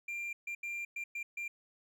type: tone bursts at uneven times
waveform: triangle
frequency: 2382 Hz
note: D7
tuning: 24 cents sharp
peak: -35 dBFS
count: 6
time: 0.08-0.33 / 0.47-0.55 / 0.63-0.85 / 0.96-1.04 / 1.15-1.23 / 1.37-1.48 s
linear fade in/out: 5 ms
effects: none